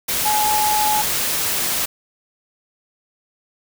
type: tone in noise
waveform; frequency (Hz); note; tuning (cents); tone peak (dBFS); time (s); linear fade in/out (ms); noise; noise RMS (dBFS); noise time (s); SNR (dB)
sine; 849; G#5; +38; -17; 0.25-1.02; 10; white; -21; 0.08-1.86; +1
effects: none